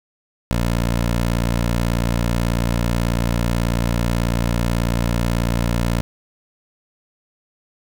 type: tone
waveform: 15% pulse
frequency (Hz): 58.27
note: A#1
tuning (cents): 0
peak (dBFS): -11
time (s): 0.51-6.01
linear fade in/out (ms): 0
effects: none